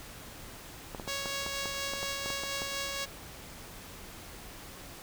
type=clicks; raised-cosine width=1 ms; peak=-24 dBFS; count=12; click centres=0.948 / 0.998 / 1.077 / 1.258 / 1.464 / 1.657 / 1.936 / 2.03 / 2.26 / 2.303 / 2.436 / 2.619 s
type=tone with tremolo; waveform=5% pulse; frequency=554.4 Hz; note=C#5; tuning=in tune; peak=-21 dBFS; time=1.07-3.06 s; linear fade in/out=20 ms; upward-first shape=sine; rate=4.2 Hz; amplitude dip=25%
effects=pink hiss -47 dBFS RMS until 5.02 s